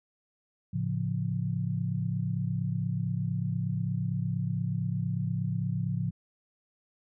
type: chord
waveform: sine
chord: A augmented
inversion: none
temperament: equal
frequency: 110 / 138.59 / 174.61 Hz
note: A2 / C#3 / E#3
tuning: 0 / 0 / 0 cents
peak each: -32 dBFS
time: 0.73-6.11 s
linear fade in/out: 10 ms
effects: none